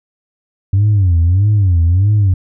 sine tone with vibrato, 93.8 Hz, F#2, 24 cents sharp, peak -6 dBFS, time 0.73-2.34 s, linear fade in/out 5 ms, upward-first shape sine, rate 1.6 Hz, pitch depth 210 cents each way, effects tanh soft clip ceiling -6 dBFS

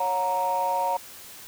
sine chord, F# major, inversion second, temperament equal with one note detuned, 554.4 / 722.7 / 932.3 Hz, C#5 / F#5 / A#5, 0 / -41 / 0 cents, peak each -29 / -28 / -23 dBFS, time 0-0.97 s, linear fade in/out 5 ms, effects tanh soft clip ceiling -17 dBFS + white hiss -44 dBFS RMS until 1.47 s

